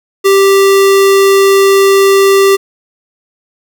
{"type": "tone", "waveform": "square", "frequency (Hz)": 392, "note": "G4", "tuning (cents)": 0, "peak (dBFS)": -5, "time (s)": [0.24, 2.57], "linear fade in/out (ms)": 20, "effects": []}